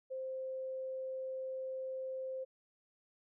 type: tone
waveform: sine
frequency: 523.3 Hz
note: C5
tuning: in tune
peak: -38 dBFS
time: 0.1-2.45 s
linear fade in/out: 20 ms
effects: none